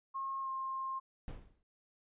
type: tone with pitch glide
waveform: sine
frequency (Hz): 1078 to 1062.5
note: C#6 to C6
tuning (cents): -49 to +26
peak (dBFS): -36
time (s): 0.14-1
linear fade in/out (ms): 20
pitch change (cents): -25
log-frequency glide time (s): 0.41-0.49
type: noise with exponential decay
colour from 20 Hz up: brown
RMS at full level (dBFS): -39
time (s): 1.28-1.63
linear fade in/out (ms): 1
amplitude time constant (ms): 74
effects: resampled to 8000 Hz